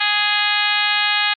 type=harmonic tone with a mistuned harmonic; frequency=415.3 Hz; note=G#4; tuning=in tune; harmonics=2 / 3 / 4 / 5 / 6 / 7 / 8 / 9 / 10; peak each=-25 / -27 / -22 / -24 / -23 / -25 / -24 / -26 / -27 dBFS; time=0-1.34 s; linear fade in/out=10 ms; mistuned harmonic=10; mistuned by=+18 cents; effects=Opus 32 kbps